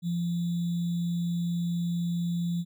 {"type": "tone with sample-and-hold", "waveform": "sine", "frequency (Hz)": 172.2, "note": "F3", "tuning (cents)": -24, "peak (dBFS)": -26, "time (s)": [0.02, 2.65], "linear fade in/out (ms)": 50, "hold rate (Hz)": 3675, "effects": []}